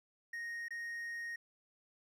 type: tone with dropouts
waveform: triangle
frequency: 1864.7 Hz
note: A#6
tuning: in tune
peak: -38 dBFS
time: 0.33-1.36 s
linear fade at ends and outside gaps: 5 ms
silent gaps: 0.684-0.706 s
effects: none